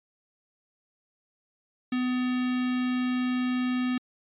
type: tone with notch filter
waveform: square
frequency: 251.4 Hz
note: B3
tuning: 31 cents sharp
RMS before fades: -27 dBFS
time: 1.92-3.98 s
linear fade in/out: 5 ms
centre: 650 Hz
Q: 0.78
effects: resampled to 8000 Hz